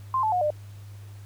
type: tone with pitch steps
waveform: sine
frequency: 1046.5 / 869.9 / 723.1 / 601.1 Hz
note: C6 / A5 / F#5 / D5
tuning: 0 / -20 / -40 / +40 cents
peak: -21 dBFS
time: 0.14-0.504 s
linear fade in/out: 2 ms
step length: 91 ms
effects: added 101 Hz sine -40 dBFS peak until 1.25 s + pink hiss -56 dBFS RMS until 1.25 s